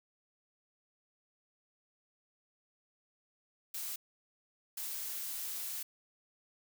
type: noise bursts at uneven times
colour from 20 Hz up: blue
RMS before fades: -40 dBFS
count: 2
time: 3.74-3.96 / 4.77-5.83 s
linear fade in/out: 5 ms
effects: none